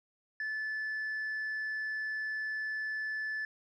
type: tone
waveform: sine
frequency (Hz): 1740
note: A6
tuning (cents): -20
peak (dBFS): -31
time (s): 0.4-3.45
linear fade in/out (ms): 2
effects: tanh soft clip ceiling -32 dBFS